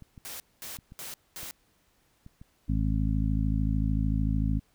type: clicks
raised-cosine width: 5 ms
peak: -34 dBFS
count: 7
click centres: 0.023 / 0.178 / 0.788 / 0.921 / 1.432 / 2.264 / 2.415 s
type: noise bursts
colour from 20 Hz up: white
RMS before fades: -40 dBFS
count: 4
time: 0.25-1.51 s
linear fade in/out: 0 ms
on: 150 ms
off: 220 ms
type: harmonic tone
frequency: 53.4 Hz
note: G#1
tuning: 49 cents sharp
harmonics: 1 / 2 / 3 / 4 / 5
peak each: -27 / -30 / -32 / -33 / -34 dBFS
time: 2.68-4.6 s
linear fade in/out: 20 ms
effects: pink hiss -68 dBFS RMS until 4.74 s